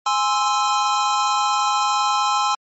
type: chord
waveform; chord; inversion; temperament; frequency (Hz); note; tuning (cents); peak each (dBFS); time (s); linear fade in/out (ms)
square; Ab augmented; none; equal; 830.6 / 1046.5 / 1318.5; Ab5 / C6 / E6; 0 / 0 / 0; -22 / -22 / -23; 0.06-2.55; 5
effects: MP3 32 kbps